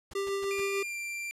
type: noise bursts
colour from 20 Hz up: pink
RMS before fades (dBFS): -46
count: 4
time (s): 0.11-0.604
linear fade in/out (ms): 5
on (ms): 26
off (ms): 130
type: tone with tremolo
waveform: square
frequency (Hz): 395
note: G4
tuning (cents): +13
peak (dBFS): -29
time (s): 0.15-0.83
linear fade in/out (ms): 5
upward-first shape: triangle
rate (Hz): 6.7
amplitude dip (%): 35
type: tone with pitch glide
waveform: 45% pulse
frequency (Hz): 2400 to 2363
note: D7 to D7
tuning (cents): +37 to +10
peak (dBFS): -34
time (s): 0.51-1.31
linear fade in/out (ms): 0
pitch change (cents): -27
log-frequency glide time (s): 0.83-0.97
effects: low-pass 11000 Hz 12 dB/octave